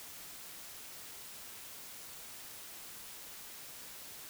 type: silence
effects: white hiss -49 dBFS RMS until 4.29 s